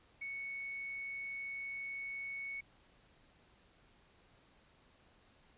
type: tone with quantisation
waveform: sine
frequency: 2217 Hz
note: C#7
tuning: in tune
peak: -40 dBFS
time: 0.21-2.61 s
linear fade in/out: 10 ms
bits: 10
effects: pink hiss -67 dBFS RMS until 5.57 s + resampled to 8000 Hz